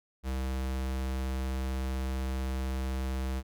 square tone, 65.41 Hz, C2, in tune, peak -31 dBFS, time 0.23-3.43 s, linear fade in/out 50 ms, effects none

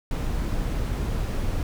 brown noise, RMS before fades -26 dBFS, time 0.11-1.63 s, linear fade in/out 2 ms, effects none

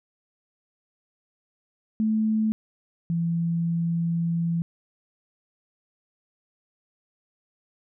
sine tone pair in turn, 218 / 168.09 Hz, A3 / E3, -16 / +34 cents, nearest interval perfect fourth, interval 450 cents, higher first, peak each -20 / -22 dBFS, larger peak first, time 2-2.52 / 3.1-4.62 s, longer second, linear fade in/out 0 ms, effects none

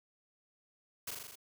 white noise with echo, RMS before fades -40 dBFS, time 1.07-1.11 s, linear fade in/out 5 ms, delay 41 ms, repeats 6, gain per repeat -2 dB, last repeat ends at 1.356 s, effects none

